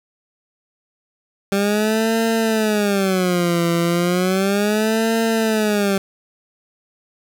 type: tone with vibrato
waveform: 20% pulse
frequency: 196 Hz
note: G3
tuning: in tune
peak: -11 dBFS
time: 1.52-5.98 s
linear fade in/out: 2 ms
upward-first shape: sine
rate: 0.34 Hz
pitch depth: 250 cents each way
effects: none